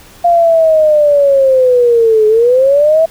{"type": "linear two-way sweep", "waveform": "sine", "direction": "down then up", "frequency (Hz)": [698.5, 424.8, 659], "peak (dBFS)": -5, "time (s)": [0.24, 3.06], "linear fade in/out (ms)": 10, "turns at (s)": 2.27, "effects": ["pink hiss -39 dBFS RMS until 3.1 s"]}